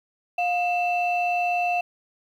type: tone pair together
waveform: sine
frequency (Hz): 708.9 / 2664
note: F5 / E7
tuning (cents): +26 / +18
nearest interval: octave + major seventh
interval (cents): 2292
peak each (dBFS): -21 / -26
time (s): 0.38-1.81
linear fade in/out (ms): 5
effects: tanh soft clip ceiling -15 dBFS + 9-bit